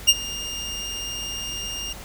25% pulse tone with ADSR envelope, 2816 Hz, F7, 14 cents sharp, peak -5 dBFS, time 0.07-1.93 s, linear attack 21 ms, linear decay 42 ms, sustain -20 dB, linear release 5 ms, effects added 50 Hz sine -40 dBFS peak until 2.04 s + pink hiss -40 dBFS RMS until 2.04 s

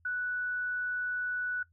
sine tone, 1480 Hz, F#6, in tune, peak -30 dBFS, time 0.05-1.63 s, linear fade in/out 5 ms, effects noise-tail reverb RT60 0.1 s tail -18 dB re dry + added 84 Hz sine -64 dBFS peak until 1.72 s

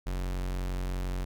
45% pulse tone, 45.69 Hz, F#1, 21 cents flat, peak -30 dBFS, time 0.06-1.25 s, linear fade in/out 10 ms, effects none

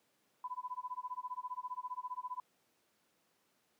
sine tone with tremolo, 1000 Hz, B5, 21 cents sharp, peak -36 dBFS, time 0.44-2.4 s, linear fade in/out 2 ms, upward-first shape sine, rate 15 Hz, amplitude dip 100%, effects pink hiss -75 dBFS RMS until 3.79 s + high-pass 200 Hz 12 dB/octave

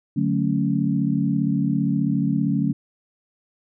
sine chord, D major seventh, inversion none, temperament equal, 146.83 / 185 / 220 / 277.2 Hz, D3 / F#3 / A3 / C#4, 0 / 0 / 0 / 0 cents, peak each -24 dBFS, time 0.16-2.73 s, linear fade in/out 10 ms, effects none

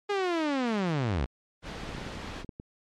sawtooth linear sweep, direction down, 415.3 to 55.8 Hz, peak -22 dBFS, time 0.09-1.26 s, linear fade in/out 10 ms
pink noise, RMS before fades -38 dBFS, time 1.62-2.45 s, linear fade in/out 50 ms
clicks, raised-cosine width 3 ms, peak -27 dBFS, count 12, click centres 1.766 / 1.835 / 1.892 / 1.949 / 1.983 / 2.017 / 2.065 / 2.172 / 2.245 / 2.446 / 2.492 / 2.599 s
effects low-pass 4000 Hz 12 dB/octave + MP3 64 kbps

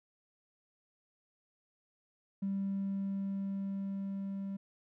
triangle tone with level ramp, 196 Hz, G3, in tune, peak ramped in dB -28 to -34 dBFS, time 2.42-4.57 s, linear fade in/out 10 ms, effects tanh soft clip ceiling -29 dBFS

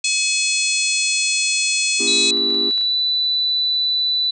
harmonic tone, 850 Hz, G#5, 40 cents sharp, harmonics 3 / 4 / 5 / 6 / 7 / 8 / 9 / 10, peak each -21 / -26 / -23 / -30 / -27 / -27 / -26 / -27 dBFS, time 0.04-2.31 s, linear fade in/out 5 ms
triangle chord, A# diminished seventh, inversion none, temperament just, 233.1 / 279.7 / 335.6 / 402.8 Hz, A#3 / C#4 / E4 / G4, 0 / +16 / +31 / +47 cents, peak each -29 / -28 / -28 / -25 dBFS, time 1.99-2.71 s, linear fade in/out 20 ms
sine tone with pitch glide, 3951 to 3978 Hz, B7 to B7, 0 to +12 cents, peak -16 dBFS, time 2.07-4.31 s, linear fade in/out 10 ms, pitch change +12 cents, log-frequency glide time 2.84-2.96 s
clicks, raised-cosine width 0.2 ms, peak -21 dBFS, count 6, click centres 2.373 / 2.505 / 2.546 / 2.71 / 2.778 / 2.812 s
effects none

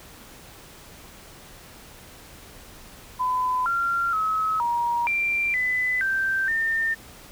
sine tone with pitch steps, 1008 / 1380 / 1285 / 948 / 2364 / 2004 / 1565 / 1810 Hz, B5 / F6 / E6 / A#5 / D7 / B6 / G6 / A6, +35 / -21 / -45 / +29 / +11 / +25 / -3 / +48 cents, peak -21 dBFS, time 3.19-6.95 s, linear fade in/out 20 ms, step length 470 ms, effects pink hiss -46 dBFS RMS until 7.31 s

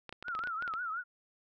clicks, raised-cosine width 0.3 ms, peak -27 dBFS, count 11, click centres 0.093 / 0.126 / 0.226 / 0.283 / 0.351 / 0.391 / 0.438 / 0.473 / 0.624 / 0.678 / 0.738 s
sine tone with vibrato, 1369 Hz, F6, 35 cents flat, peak -34 dBFS, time 0.24-1.04 s, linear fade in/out 50 ms, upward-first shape triangle, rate 5.6 Hz, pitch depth 160 cents each way
effects none

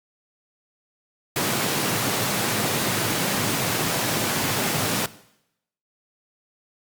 pink high-pass noise, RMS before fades -24 dBFS, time 1.36-5.06 s, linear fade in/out 2 ms, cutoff 100 Hz, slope 96 dB/octave, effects noise-tail reverb RT60 0.8 s tail -18 dB re dry + Opus 48 kbps

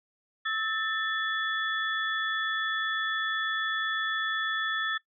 sine tone cluster, 1302 / 1776 / 3421 Hz, E6 / A6 / A7, -22 / +16 / -49 cents, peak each -33 / -30 / -35 dBFS, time 0.45-4.98 s, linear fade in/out 10 ms, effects noise-tail reverb RT60 0.1 s tail -19 dB re dry

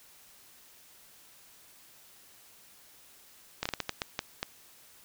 slowing click train, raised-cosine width 0.2 ms, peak -13 dBFS, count 9, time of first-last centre 3.63-4.43 s, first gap 25 ms, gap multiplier 1.38, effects white hiss -57 dBFS RMS until 5.04 s

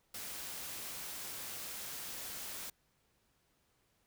white noise, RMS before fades -44 dBFS, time 0.14-2.7 s, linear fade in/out 5 ms, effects pink hiss -75 dBFS RMS until 4.06 s

